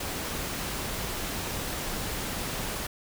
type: noise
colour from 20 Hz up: pink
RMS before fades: -33 dBFS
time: 0-2.87 s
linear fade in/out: 5 ms
effects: none